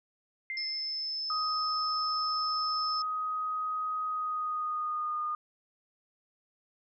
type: tone with exponential decay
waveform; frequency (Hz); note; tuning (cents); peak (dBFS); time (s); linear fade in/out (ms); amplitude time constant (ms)
sine; 2093; C7; 0; -32; 0.5-1.19; 1; 150
type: tone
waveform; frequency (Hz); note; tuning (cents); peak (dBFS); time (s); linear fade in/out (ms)
sine; 5250; E8; -8; -32; 0.57-3.02; 2
type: tone with pitch glide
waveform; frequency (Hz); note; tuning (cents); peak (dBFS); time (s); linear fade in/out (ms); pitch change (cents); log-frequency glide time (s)
sine; 1255 to 1222.1; D#6 to D#6; +15 to -31; -30; 1.3-5.35; 2; -46; 4.05-5.22
effects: none